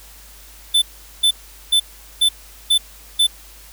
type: tone bursts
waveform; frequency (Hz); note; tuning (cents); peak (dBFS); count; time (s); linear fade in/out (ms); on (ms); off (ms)
square; 3520; A7; 0; -12; 6; 0.74-3.27; 10; 80; 410
effects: added 50 Hz sine -44 dBFS peak until 3.72 s + white hiss -44 dBFS RMS until 3.72 s